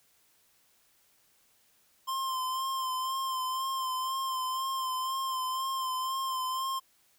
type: tone with vibrato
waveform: square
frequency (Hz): 1046.5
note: C6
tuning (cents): 0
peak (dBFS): -31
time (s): 2.07-6.8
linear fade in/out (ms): 20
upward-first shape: sine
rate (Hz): 2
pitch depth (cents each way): 33
effects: white hiss -67 dBFS RMS until 7.18 s